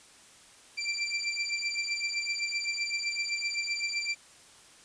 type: beating tone pair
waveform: 25% pulse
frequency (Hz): 2349 / 2356.8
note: D7 / D7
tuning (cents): 0 / +6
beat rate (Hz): 7.8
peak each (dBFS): -29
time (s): 0.77-4.15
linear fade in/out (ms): 20
effects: white hiss -55 dBFS RMS until 4.84 s + resampled to 22050 Hz